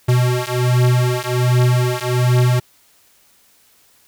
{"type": "beating tone pair", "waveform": "square", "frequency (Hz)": [123.47, 124.77], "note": ["B2", "B2"], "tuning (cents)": [0, 18], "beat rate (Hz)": 1.3, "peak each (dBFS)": -17, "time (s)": [0.08, 2.6], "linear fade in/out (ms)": 10, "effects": ["white hiss -54 dBFS RMS until 4.07 s"]}